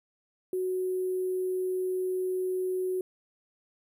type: tone with sample-and-hold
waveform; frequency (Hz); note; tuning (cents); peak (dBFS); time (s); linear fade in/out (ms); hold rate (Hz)
sine; 370; F#4; 0; -27; 0.53-3.01; 2; 11025
effects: none

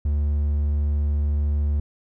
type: tone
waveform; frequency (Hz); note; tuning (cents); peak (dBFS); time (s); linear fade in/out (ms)
triangle; 73.2; D2; -5; -17; 0.05-1.8; 5
effects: none

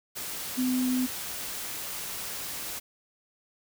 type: tone in noise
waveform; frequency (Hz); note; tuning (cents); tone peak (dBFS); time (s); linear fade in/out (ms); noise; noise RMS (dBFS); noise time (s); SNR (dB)
sine; 253.9; B3; +48; -24; 0.57-1.07; 20; white; -36; 0.15-2.8; +9
effects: none

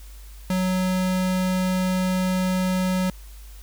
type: tone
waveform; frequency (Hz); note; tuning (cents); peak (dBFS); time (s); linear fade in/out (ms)
square; 185; F#3; 0; -21; 0.5-3.1; 2
effects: added 50 Hz sine -39 dBFS peak until 3.62 s + white hiss -51 dBFS RMS until 3.62 s

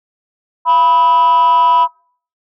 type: tone with frequency modulation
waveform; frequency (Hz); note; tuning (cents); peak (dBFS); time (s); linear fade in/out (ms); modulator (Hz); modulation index
sine; 985; B5; -5; -5; 0.65-1.88; 50; 297; 0.34
effects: noise-tail reverb RT60 0.5 s tail -25 dB re dry + tanh soft clip ceiling -6 dBFS

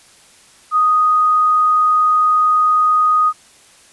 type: tone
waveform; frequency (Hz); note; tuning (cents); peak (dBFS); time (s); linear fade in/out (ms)
sine; 1244.5; D#6; 0; -10; 0.71-3.33; 50
effects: white hiss -47 dBFS RMS until 3.92 s + resampled to 24000 Hz

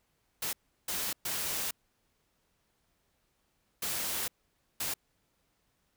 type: noise bursts at uneven times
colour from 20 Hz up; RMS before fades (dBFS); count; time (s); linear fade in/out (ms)
white; -34; 5; 0.42-0.53 / 0.88-1.13 / 1.25-1.71 / 3.82-4.28 / 4.8-4.94; 5
effects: pink hiss -75 dBFS RMS until 5.96 s

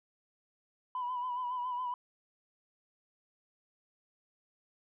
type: tone with vibrato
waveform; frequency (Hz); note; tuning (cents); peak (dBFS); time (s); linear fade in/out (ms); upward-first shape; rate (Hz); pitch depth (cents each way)
sine; 992; B5; +7; -32; 0.95-1.94; 2; sine; 7.2; 46
effects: tanh soft clip ceiling -29 dBFS

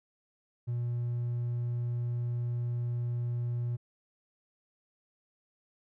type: tone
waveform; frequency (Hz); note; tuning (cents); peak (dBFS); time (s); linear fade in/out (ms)
triangle; 120.2; B2; -46; -27; 0.67-3.77; 20
effects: tanh soft clip ceiling -24 dBFS

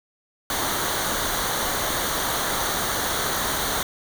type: noise with comb filter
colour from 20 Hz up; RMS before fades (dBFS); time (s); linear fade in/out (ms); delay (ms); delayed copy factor
pink; -25; 0.5-3.83; 2; 0.39; -0.65
effects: none

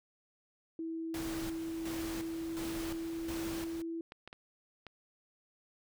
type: tone with pitch glide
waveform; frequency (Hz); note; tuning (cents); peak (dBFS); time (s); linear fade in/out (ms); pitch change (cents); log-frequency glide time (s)
sine; 326.4 to 331; E4 to E4; -17 to +7; -36; 0.79-4.01; 2; +24; 1.15-3.76
type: noise with tremolo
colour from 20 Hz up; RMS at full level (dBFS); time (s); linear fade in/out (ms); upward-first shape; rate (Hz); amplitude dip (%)
pink; -43; 1.14-3.82; 2; square; 1.4; 60
type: clicks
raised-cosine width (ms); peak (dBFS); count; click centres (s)
0.3; -31; 4; 4.121 / 4.276 / 4.329 / 4.867
effects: none

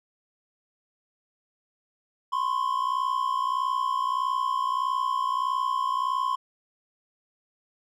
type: tone pair together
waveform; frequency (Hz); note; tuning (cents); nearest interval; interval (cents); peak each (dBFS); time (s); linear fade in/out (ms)
triangle; 1017.4 / 1079; C6 / C#6; -49 / -47; minor second; 102; -25; 2.32-6.36; 10
effects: none

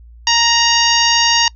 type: harmonic tone with a mistuned harmonic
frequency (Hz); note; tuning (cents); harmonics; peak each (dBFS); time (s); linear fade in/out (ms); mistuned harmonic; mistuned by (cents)
932.3; A#5; 0; 1 / 2 / 3 / 4 / 5 / 6 / 7; -17 / -19 / -17 / -21 / -17 / -18 / -22; 0.27-1.48; 2; 3; +24
effects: noise-tail reverb RT60 0.1 s tail -25 dB re dry + added 58 Hz sine -37 dBFS peak until 1.55 s

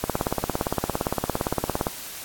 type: click train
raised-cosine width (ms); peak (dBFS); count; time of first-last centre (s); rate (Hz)
1; -8; 33; 0.04-1.869; 17.5
effects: white hiss -37 dBFS RMS until 2.24 s + AAC 64 kbps

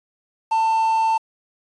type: tone with quantisation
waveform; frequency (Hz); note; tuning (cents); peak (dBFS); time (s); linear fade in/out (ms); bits
triangle; 892; A5; +23; -14; 0.51-1.18; 10; 7
effects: resampled to 22050 Hz

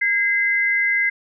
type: tone pair together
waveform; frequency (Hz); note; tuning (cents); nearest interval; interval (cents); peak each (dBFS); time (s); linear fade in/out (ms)
sine; 1630 / 2054; G#6 / C7; -33 / -33; major third; 400; -23 / -17; 0.01-1.1; 10
effects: none

